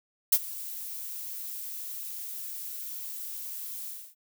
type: noise with ADSR envelope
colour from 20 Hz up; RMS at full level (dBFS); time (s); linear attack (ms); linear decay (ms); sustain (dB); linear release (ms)
violet; -18; 0.32-4.15; 9; 51; -20; 280
effects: none